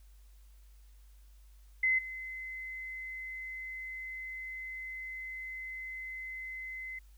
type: tone with level steps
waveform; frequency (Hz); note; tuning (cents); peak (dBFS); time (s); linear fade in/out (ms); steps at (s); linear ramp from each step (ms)
sine; 2050; C7; -36; -25 / -39; 1.83-6.99; 5; 1.98; 10
effects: added 50 Hz sine -54 dBFS peak until 7.17 s + white hiss -70 dBFS RMS until 7.17 s